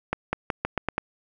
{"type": "accelerating click train", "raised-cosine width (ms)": 0.5, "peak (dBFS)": -9, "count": 7, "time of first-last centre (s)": [0.13, 0.981], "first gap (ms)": 200, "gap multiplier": 0.86, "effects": []}